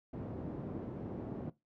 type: band-pass noise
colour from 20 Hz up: pink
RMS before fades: -42 dBFS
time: 0.13-1.5 s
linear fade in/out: 5 ms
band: 120 to 420 Hz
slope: 12 dB/octave
effects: noise-tail reverb RT60 0.2 s tail -19 dB re dry